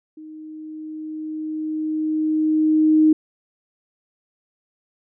sine tone with level ramp, 311.1 Hz, D#4, in tune, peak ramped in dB -36 to -10 dBFS, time 0.17-3.13 s, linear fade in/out 5 ms, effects none

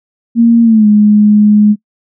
sine tone with pitch glide, 232.4 to 209.5 Hz, A#3 to G#3, -5 to +15 cents, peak -3 dBFS, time 0.35-1.76 s, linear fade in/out 50 ms, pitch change -180 cents, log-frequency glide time 0.63-0.87 s, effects noise-tail reverb RT60 0.1 s tail -24 dB re dry

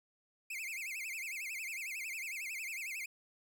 45% pulse tone with vibrato, 2349 Hz, D7, in tune, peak -39 dBFS, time 0.5-3.06 s, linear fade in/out 5 ms, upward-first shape sine, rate 11 Hz, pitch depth 220 cents each way, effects none

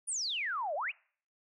sine exponential two-way sweep, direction down then up, 9956 to 554.4 to 2998 Hz, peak -32 dBFS, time 0.07-0.92 s, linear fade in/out 20 ms, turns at 0.75 s, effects noise-tail reverb RT60 0.5 s tail -25 dB re dry

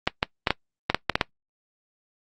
clicks, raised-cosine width 0.3 ms, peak -3 dBFS, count 9, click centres 0.075 / 0.229 / 0.472 / 0.506 / 0.9 / 0.946 / 1.097 / 1.155 / 1.212 s, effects noise-tail reverb RT60 0.1 s tail -21 dB re dry + Opus 24 kbps

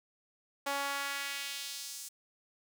sawtooth tone with high-pass filter sweep, 280 Hz, C#4, 18 cents sharp, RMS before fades -38 dBFS, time 0.66-2.09 s, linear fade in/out 10 ms, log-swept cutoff 720 to 7400 Hz, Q 1.2, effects none

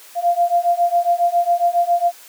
sine beating tone pair, 691 / 698.3 Hz, F5 / F5, -19 / 0 cents, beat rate 7.3 Hz, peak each -17 / -16 dBFS, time 0.15-2.12 s, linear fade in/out 50 ms, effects white hiss -43 dBFS RMS until 2.28 s + high-pass 400 Hz 12 dB/octave

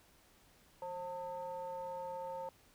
triangle ring-modulated tone, 183.6 Hz, F#3, 13 cents flat, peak -35 dBFS, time 0.82-2.49 s, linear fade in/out 2 ms, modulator 716 Hz, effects pink hiss -66 dBFS RMS until 2.74 s

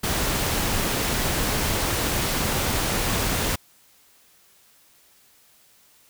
pink noise, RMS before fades -24 dBFS, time 0.03-3.56 s, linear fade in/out 10 ms, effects white hiss -57 dBFS RMS until 6.09 s

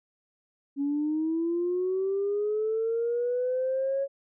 sine linear sweep, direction up, 277.2 to 554.4 Hz, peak -24 dBFS, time 0.76-4.08 s, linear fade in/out 50 ms, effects tanh soft clip ceiling -20 dBFS

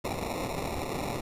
white noise with sample-and-hold, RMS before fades -33 dBFS, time 0.04-1.21 s, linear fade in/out 10 ms, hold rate 1575 Hz, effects resampled to 32000 Hz

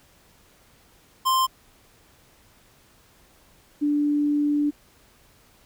square / sine tone pair in turn, 1046.5 / 293 Hz, C6 / D4, 0 / -4 cents, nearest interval octave + minor seventh, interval 2204 cents, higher first, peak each -19 dBFS, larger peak neither, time 1.25-1.47 / 3.81-4.71 s, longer second, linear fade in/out 20 ms, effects pink hiss -57 dBFS RMS until 5.65 s

